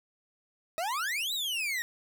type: exponential two-way sweep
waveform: 40% pulse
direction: up then down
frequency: 622.3 to 4000 to 1845 Hz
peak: -29 dBFS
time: 0.78-1.82 s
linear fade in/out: 0 ms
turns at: 1.33 s
effects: none